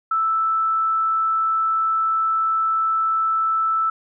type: tone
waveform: sine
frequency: 1318.5 Hz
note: E6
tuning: in tune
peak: -17 dBFS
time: 0.11-3.9 s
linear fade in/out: 5 ms
effects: none